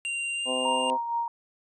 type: tone with pitch glide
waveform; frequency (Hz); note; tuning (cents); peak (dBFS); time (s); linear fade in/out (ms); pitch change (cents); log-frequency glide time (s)
square; 2773 to 2805; F7 to F7; -13 to +7; -29; 0.05-0.9; 0; +20; 0.33-0.46
type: harmonic tone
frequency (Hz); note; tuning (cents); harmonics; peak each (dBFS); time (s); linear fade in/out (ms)
128.8; C3; -27; 2 / 3 / 4 / 5 / 6 / 7 / 8; -34 / -41 / -30 / -36 / -37 / -42 / -38; 0.45-0.98; 50
type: tone with tremolo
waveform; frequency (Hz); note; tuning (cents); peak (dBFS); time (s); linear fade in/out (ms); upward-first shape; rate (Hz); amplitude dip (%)
sine; 935; A#5; +5; -24; 0.65-1.28; 2; sine; 4.3; 50
effects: resampled to 24000 Hz